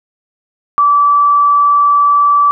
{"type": "tone", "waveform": "sine", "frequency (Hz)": 1157, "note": "D6", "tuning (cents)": -26, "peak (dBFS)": -6, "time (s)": [0.78, 2.51], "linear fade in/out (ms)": 0, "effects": []}